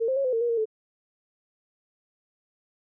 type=tone with pitch steps; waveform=sine; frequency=456.2 / 525 / 549 / 509 / 455.4 / 476 / 463.3 / 436.4 Hz; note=A#4 / C5 / C#5 / C5 / A#4 / A#4 / A#4 / A4; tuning=-37 / +6 / -17 / -48 / -40 / +36 / -11 / -14 cents; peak=-22 dBFS; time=0-0.656 s; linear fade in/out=20 ms; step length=82 ms; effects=none